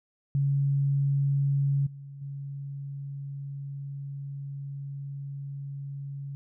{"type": "tone with level steps", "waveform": "sine", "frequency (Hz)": 139.6, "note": "C#3", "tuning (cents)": 13, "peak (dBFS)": [-22, -40, -34], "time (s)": [0.35, 6.35], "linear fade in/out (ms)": 0, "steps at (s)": [1.86, 2.21], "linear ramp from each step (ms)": 10, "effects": []}